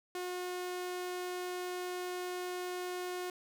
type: tone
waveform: sawtooth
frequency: 361 Hz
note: F#4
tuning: 43 cents flat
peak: -33 dBFS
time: 0.15-3.3 s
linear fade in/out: 2 ms
effects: none